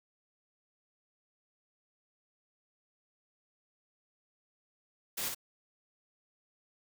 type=noise with echo; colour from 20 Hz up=white; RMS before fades=-36 dBFS; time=5.17-5.29 s; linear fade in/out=10 ms; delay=58 ms; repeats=1; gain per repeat=-3 dB; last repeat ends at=5.348 s; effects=none